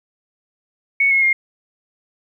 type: tone with pitch steps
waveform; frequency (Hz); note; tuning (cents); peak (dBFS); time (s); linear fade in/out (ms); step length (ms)
sine; 2217 / 2171 / 2127; C#7 / C#7 / C7; 0 / -37 / +28; -12; 1-1.33; 5; 110
effects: 9-bit